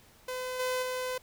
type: tone with level steps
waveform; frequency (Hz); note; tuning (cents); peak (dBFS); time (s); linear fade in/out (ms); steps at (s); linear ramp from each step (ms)
sawtooth; 508; B4; +49; -30 / -25 / -28; 0.28-1.18; 5; 0.59 / 0.82; 10
effects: pink hiss -59 dBFS RMS until 1.22 s